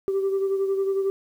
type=beating tone pair; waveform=sine; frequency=388.7 / 399.7 Hz; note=G4 / G4; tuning=-15 / +34 cents; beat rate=11 Hz; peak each=-20 / -29 dBFS; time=0.08-1.1 s; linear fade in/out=0 ms; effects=tanh soft clip ceiling -18 dBFS + 9-bit